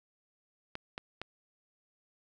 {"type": "clicks", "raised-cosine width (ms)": 0.3, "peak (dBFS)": -22, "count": 3, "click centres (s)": [0.754, 0.979, 1.216], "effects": []}